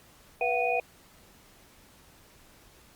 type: tone cluster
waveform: sine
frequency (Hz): 487.1 / 684 / 745 / 2473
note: B4 / F5 / F#5 / D#7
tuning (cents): -24 / -36 / +12 / -11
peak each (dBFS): -30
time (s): 0.41-0.8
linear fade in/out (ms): 2
effects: pink hiss -57 dBFS RMS until 2.95 s + Opus 48 kbps